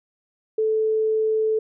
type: tone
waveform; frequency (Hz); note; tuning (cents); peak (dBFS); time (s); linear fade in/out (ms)
sine; 437.3; A4; -11; -18; 0.58-1.59; 5
effects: none